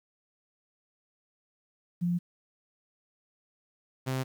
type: tone pair in turn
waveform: sine / sawtooth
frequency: 174.61 / 130.81 Hz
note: F3 / C3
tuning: 0 / 0 cents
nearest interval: perfect fourth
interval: 500 cents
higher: first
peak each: -25 dBFS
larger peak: neither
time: 2.01-2.19 / 4.06-4.24 s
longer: neither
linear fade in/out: 20 ms
effects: 10-bit